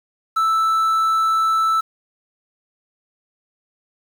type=tone with quantisation; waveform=triangle; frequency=1318.5 Hz; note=E6; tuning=in tune; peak=-13 dBFS; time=0.36-1.81 s; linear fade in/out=10 ms; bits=7; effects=none